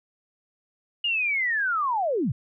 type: linear sweep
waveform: sine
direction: down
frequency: 2883 to 95.9 Hz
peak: -22 dBFS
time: 1.04-2.32 s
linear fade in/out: 5 ms
effects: none